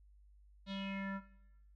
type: tone with low-pass filter sweep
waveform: square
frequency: 195.3 Hz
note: G3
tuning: 6 cents flat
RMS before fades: -42 dBFS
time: 0.66-1.21 s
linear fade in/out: 50 ms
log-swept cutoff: 3900 to 1400 Hz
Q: 5.4
effects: noise-tail reverb RT60 0.9 s tail -17 dB re dry + added 50 Hz sine -60 dBFS peak until 1.75 s